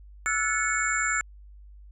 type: tone cluster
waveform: sine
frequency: 1329 / 1458 / 1729 / 2208 / 7250 Hz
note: E6 / F#6 / A6 / C#7 / A#8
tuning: +14 / -26 / -31 / -7 / -49 cents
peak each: -30 dBFS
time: 0.26-1.21 s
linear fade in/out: 0 ms
effects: added 50 Hz sine -45 dBFS peak until 1.91 s